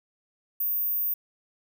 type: tone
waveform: sine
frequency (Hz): 14940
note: A#9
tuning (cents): +3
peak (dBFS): -24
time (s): 0.6-1.14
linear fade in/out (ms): 5
effects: none